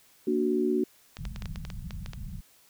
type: chord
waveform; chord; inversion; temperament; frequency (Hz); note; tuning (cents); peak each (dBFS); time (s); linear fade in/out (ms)
sine; Bb augmented; none; equal; 233.1 / 293.7 / 370; Bb3 / D4 / F#4; 0 / 0 / 0; -29 / -29 / -26; 0.27-0.84; 5
type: clicks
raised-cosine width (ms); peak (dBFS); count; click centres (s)
0.2; -23; 11; 1.169 / 1.253 / 1.361 / 1.422 / 1.457 / 1.559 / 1.651 / 1.702 / 1.908 / 2.061 / 2.134
type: low-pass noise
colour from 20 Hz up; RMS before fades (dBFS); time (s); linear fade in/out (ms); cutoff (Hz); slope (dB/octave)
pink; -38; 1.18-2.41; 10; 210; 96
effects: white hiss -60 dBFS RMS until 2.69 s